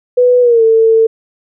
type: tone with pitch glide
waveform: sine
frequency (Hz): 494.7 to 448.4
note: B4 to A4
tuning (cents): +3 to +33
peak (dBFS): -5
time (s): 0.17-1.07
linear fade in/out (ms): 10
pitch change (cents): -170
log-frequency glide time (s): 0.41-0.63
effects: none